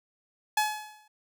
sawtooth tone with exponential decay, 851 Hz, G#5, 42 cents sharp, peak -17 dBFS, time 0.57-1.08 s, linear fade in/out 5 ms, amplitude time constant 110 ms, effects none

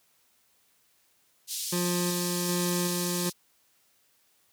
pink band-pass noise, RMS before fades -34 dBFS, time 1.47-3.33 s, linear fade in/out 50 ms, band 3900 to 14000 Hz, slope 24 dB/octave
25% pulse tone with tremolo, 176.7 Hz, F3, 21 cents sharp, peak -23 dBFS, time 1.72-3.3 s, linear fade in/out 10 ms, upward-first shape square, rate 1.3 Hz, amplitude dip 25%
effects white hiss -67 dBFS RMS until 4.52 s + high-pass 60 Hz 12 dB/octave

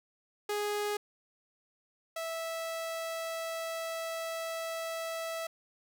sawtooth tone pair in turn, 414.7 / 655.8 Hz, G#4 / E5, -3 / -9 cents, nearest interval minor sixth, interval 794 cents, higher second, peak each -27 / -31 dBFS, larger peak first, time 0.49-0.97 / 2.16-5.47 s, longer second, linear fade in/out 5 ms, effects none

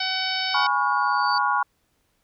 harmonic tone, 754 Hz, F#5, 32 cents sharp, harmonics 1 / 2 / 3 / 4 / 5 / 6 / 7, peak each -31 / -31 / -31 / -31 / -31 / -31 / -31 dBFS, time 0-0.67 s, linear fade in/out 5 ms
sine chord, C# dominant seventh, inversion second, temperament equal with one note detuned, 830.6 / 987.8 / 1108.7 / 1427.1 Hz, G#5 / B5 / C#6 / E#6, 0 / 0 / 0 / +37 cents, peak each -25 / -25 / -24 / -25 dBFS, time 0.54-1.63 s, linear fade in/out 5 ms
sine tone with exponential growth, 4590 Hz, D8, 40 cents flat, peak -24 dBFS, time 0.69-1.38 s, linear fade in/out 1 ms, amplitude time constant 150 ms
effects pink hiss -69 dBFS RMS until 2.23 s

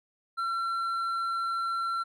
sine tone with hard clipping, 1357 Hz, E6, 50 cents sharp, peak -29 dBFS, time 0.37-2.04 s, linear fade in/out 20 ms, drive 4 dB, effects none

